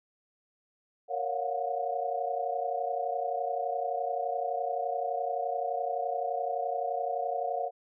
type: chord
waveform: sine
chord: Gb major seventh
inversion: first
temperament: equal with one note detuned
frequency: 466.2 / 554.4 / 698.5 / 730.2 Hz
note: Bb4 / Db5 / F5 / Gb5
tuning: 0 / 0 / 0 / -23 cents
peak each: -37 / -35 / -34 / -33 dBFS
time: 1.08-7.71 s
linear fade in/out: 50 ms
effects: none